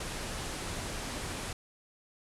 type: low-pass noise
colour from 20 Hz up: pink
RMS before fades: -38 dBFS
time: 0-1.53 s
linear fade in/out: 5 ms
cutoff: 11000 Hz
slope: 48 dB/octave
effects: none